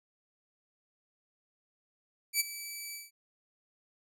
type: tone with ADSR envelope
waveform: 10% pulse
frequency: 2306 Hz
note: D7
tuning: 32 cents flat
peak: -15 dBFS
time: 2.33-3.11 s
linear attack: 71 ms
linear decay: 20 ms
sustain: -16 dB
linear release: 170 ms
effects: none